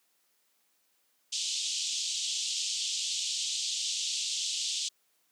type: band-pass noise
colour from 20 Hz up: pink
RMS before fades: -33 dBFS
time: 1.32-4.89 s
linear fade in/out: 10 ms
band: 3000 to 7900 Hz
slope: 48 dB/octave
effects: white hiss -72 dBFS RMS until 5.31 s + high-pass 200 Hz 12 dB/octave